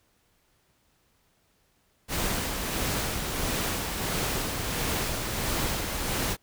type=noise with tremolo; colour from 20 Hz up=pink; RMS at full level=-28 dBFS; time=2.08-6.37 s; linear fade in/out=50 ms; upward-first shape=sine; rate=1.5 Hz; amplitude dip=35%; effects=pink hiss -68 dBFS RMS until 6.42 s